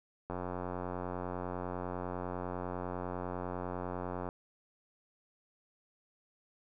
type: click train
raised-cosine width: 1 ms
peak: -24 dBFS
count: 360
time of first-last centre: 0.3-4.289 s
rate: 90 Hz
effects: none